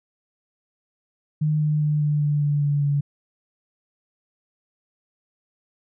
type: tone with pitch steps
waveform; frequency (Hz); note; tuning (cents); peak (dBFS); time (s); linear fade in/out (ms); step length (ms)
sine; 152.7 / 151.3 / 149.9 / 148.52 / 147.16 / 145.8 / 144.46 / 143.13; D#3 / D#3 / D3 / D3 / D3 / D3 / D3 / D3; -32 / -48 / +36 / +20 / +4 / -12 / -28 / -44; -18; 1.41-3.01; 10; 200
effects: none